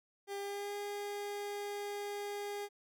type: tone with pitch glide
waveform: 30% pulse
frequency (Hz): 400 to 408.4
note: G4 to G#4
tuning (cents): +35 to -29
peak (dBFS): -36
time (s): 0.27-2.69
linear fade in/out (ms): 50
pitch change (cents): +36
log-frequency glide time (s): 0.39-0.75
effects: none